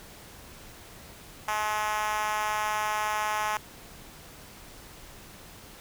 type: tone with high-pass filter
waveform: 5% pulse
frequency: 212.7 Hz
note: G#3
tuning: 42 cents sharp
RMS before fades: -29 dBFS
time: 1.48-3.57 s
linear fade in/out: 2 ms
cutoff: 870 Hz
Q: 3.1
effects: pink hiss -48 dBFS RMS until 5.8 s